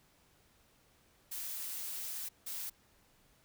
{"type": "noise bursts at uneven times", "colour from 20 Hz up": "blue", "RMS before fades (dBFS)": -41, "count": 2, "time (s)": [[1.31, 2.29], [2.46, 2.7]], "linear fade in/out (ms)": 10, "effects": ["pink hiss -68 dBFS RMS until 3.44 s"]}